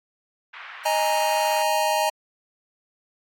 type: band-pass noise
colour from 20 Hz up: pink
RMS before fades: -40 dBFS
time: 0.53-1.63 s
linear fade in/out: 10 ms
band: 1100 to 2700 Hz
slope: 24 dB/octave
type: chord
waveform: square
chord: D# suspended fourth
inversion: none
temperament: equal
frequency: 622.3 / 830.6 / 932.3 Hz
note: D#5 / G#5 / A#5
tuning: 0 / 0 / 0 cents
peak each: -25 dBFS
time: 0.85-2.1 s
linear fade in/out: 10 ms
effects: AAC 64 kbps